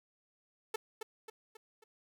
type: tone with echo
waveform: sawtooth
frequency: 440 Hz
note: A4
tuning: in tune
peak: -29 dBFS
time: 0.74-0.76 s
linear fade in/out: 5 ms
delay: 270 ms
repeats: 4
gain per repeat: -6 dB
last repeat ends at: 1.84 s
effects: none